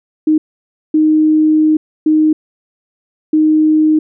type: tone bursts at uneven times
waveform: sine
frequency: 310 Hz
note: D#4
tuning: 6 cents flat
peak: -7 dBFS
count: 4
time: 0.27-0.38 / 0.94-1.77 / 2.06-2.33 / 3.33-3.99 s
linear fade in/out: 5 ms
effects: none